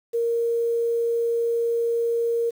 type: tone with quantisation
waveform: sine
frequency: 466.2 Hz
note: A#4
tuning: in tune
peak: -20 dBFS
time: 0.13-2.51 s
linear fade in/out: 20 ms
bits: 8
effects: none